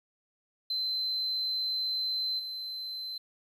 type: tone with level steps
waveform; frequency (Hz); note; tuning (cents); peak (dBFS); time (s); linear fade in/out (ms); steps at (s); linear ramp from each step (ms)
triangle; 4074; C8; -47; -26 / -34; 0.7-3.18; 5; 2.38; 20
effects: tanh soft clip ceiling -26 dBFS + 11-bit